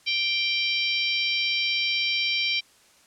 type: harmonic tone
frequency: 784 Hz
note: G5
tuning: in tune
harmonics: 3 / 4 / 5 / 6 / 7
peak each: -26 / -28 / -30 / -32 / -33 dBFS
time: 0.06-2.61 s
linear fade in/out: 20 ms
effects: white hiss -57 dBFS RMS until 3.06 s + low-pass 9000 Hz 12 dB/octave